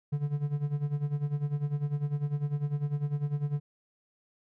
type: tone with tremolo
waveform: triangle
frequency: 145.5 Hz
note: D3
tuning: 16 cents flat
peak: -23 dBFS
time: 0.12-3.6 s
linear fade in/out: 10 ms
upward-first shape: sine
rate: 10 Hz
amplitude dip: 80%
effects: none